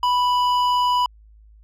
sine tone with hard clipping, 987.8 Hz, B5, in tune, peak -18 dBFS, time 0.03-1.06 s, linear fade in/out 2 ms, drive 9 dB, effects added 53 Hz sine -46 dBFS peak until 1.63 s

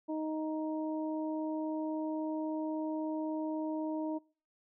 harmonic tone, 312.1 Hz, D#4, 5 cents sharp, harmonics 1 / 2 / 3, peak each -34 / -40 / -44 dBFS, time 0.08-4.19 s, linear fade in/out 20 ms, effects noise-tail reverb RT60 0.4 s tail -25 dB re dry

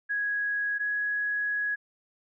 sine tone pair in turn, 1661.2 / 1671.8 Hz, G#6 / G#6, 0 / +11 cents, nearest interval unison, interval 11 cents, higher second, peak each -26 dBFS, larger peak neither, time 0.09-0.79 / 0.79-1.76 s, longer second, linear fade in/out 20 ms, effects none

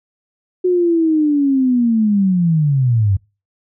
sine linear sweep, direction down, 367.4 to 92.5 Hz, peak -11 dBFS, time 0.64-3.17 s, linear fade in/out 10 ms, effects noise-tail reverb RT60 0.3 s tail -26 dB re dry

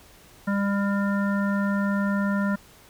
harmonic tone, 200 Hz, G3, 35 cents sharp, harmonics 1 / 3 / 5 / 7 / 9, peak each -22 / -33 / -35 / -32 / -37 dBFS, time 0.47-2.56 s, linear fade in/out 10 ms, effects pink hiss -52 dBFS RMS until 2.89 s

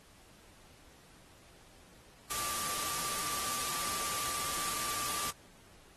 sine tone in noise, 1174.7 Hz, D6, in tune, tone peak -41 dBFS, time 2.3-5.31 s, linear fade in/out 10 ms, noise white, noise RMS -36 dBFS, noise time 2.3-5.31 s, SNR -8 dB, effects pink hiss -60 dBFS RMS until 5.96 s + AAC 32 kbps

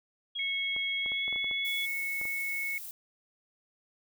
sine tone with pitch glide, 3296 to 3398 Hz, G#7 to G#7, -14 to +39 cents, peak -33 dBFS, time 0.35-1.86 s, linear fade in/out 10 ms, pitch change +53 cents, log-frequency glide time 0.98-1.32 s
sine tone, 2200 Hz, C#7, 14 cents flat, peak -31 dBFS, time 0.39-2.78 s, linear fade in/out 2 ms
clicks, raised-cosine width 1 ms, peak -32 dBFS, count 10, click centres 0.764 / 1.061 / 1.119 / 1.28 / 1.327 / 1.36 / 1.444 / 1.512 / 2.214 / 2.254 s
violet noise, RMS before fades -42 dBFS, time 1.65-2.91 s, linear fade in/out 0 ms
effects none

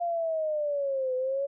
sine linear two-way sweep, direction down then up, 698.5 to 506 to 564 Hz, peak -26 dBFS, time 0-1.47 s, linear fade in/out 20 ms, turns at 1.15 s, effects none

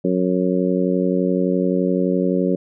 harmonic tone, 91.7 Hz, F#2, 15 cents flat, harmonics 2 / 3 / 4 / 5 / 6, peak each -20 / -22 / -23 / -24 / -25 dBFS, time 0.04-2.56 s, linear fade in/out 10 ms, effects none

